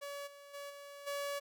sawtooth tone with level steps, 568 Hz, C#5, 42 cents sharp, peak -38 / -49 / -40 / -45 / -33 dBFS, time 0.01-1.4 s, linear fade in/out 20 ms, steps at 0.26 / 0.53 / 0.69 / 1.06 s, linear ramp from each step 20 ms, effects none

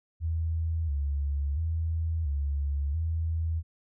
sine tone with vibrato, 76 Hz, D#2, 40 cents flat, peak -26 dBFS, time 0.2-3.63 s, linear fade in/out 50 ms, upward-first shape square, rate 0.73 Hz, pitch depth 120 cents each way, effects none

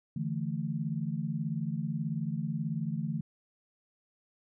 sine chord, D suspended second, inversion none, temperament just, 146.83 / 165.19 / 220.2 Hz, D3 / E3 / A3, 0 / +4 / +2 cents, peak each -35 / -34 / -36 dBFS, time 0.16-3.21 s, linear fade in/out 5 ms, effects none

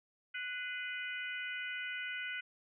harmonic tone with a mistuned harmonic, 493.9 Hz, B4, in tune, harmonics 3 / 4 / 5 / 6, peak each -41 / -43 / -45 / -47 dBFS, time 0.34-2.41 s, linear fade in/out 10 ms, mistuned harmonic 4, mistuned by +59 cents, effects none

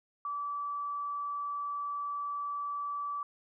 sine tone, 1155 Hz, D6, 29 cents flat, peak -33 dBFS, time 0.25-3.23 s, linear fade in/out 2 ms, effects none

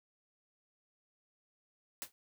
white noise with exponential decay, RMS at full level -37 dBFS, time 2.02-2.12 s, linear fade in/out 0 ms, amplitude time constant 20 ms, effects none

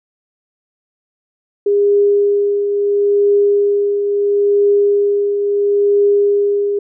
sine tone with tremolo, 406.3 Hz, G#4, 38 cents flat, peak -8 dBFS, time 1.66-6.79 s, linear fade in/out 5 ms, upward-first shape triangle, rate 0.74 Hz, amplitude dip 50%, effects none

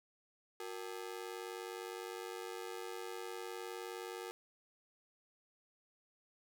sawtooth ring-modulated tone, 415.3 Hz, G#4, in tune, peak -36 dBFS, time 0.6-4.31 s, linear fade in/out 0 ms, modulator 49.8 Hz, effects none

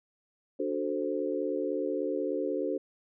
sine chord, D dominant seventh, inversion none, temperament equal, 293.7 / 370 / 440 / 523.3 Hz, D4 / F#4 / A4 / C5, 0 / 0 / 0 / 0 cents, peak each -34 dBFS, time 0.59-2.78 s, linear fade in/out 10 ms, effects none

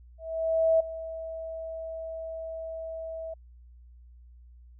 sine tone with ADSR envelope, 650 Hz, E5, 24 cents flat, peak -18 dBFS, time 0.18-3.34 s, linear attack 620 ms, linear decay 8 ms, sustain -16 dB, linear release 6 ms, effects added 60 Hz sine -49 dBFS peak until 4.79 s

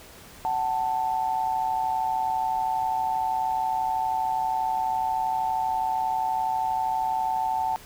sine tone pair together, 751 / 883.4 Hz, F#5 / A5, +26 / +7 cents, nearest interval minor third, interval 281 cents, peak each -27 / -25 dBFS, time 0.45-7.76 s, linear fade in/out 0 ms, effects pink hiss -47 dBFS RMS until 7.85 s

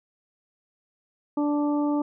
harmonic tone, 293 Hz, D4, 4 cents flat, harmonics 1 / 2 / 3 / 4, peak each -22 / -32 / -33 / -38 dBFS, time 1.37-2.02 s, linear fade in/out 5 ms, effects none

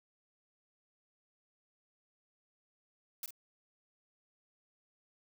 blue noise with echo, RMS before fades -40 dBFS, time 3.23-3.26 s, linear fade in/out 2 ms, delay 47 ms, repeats 1, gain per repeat -9 dB, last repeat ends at 3.307 s, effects none

